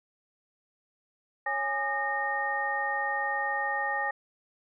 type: tone cluster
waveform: sine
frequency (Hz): 553 / 826 / 1214 / 1847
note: C#5 / G#5 / D#6 / A#6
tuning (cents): -4 / -10 / -43 / -16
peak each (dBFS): -38 / -31 / -37 / -30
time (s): 1.46-4.11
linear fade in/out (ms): 5
effects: none